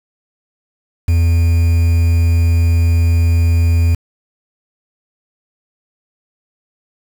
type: tone with quantisation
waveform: triangle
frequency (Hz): 84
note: E2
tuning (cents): +33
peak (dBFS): -7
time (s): 1.08-3.95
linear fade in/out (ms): 5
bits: 5
effects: none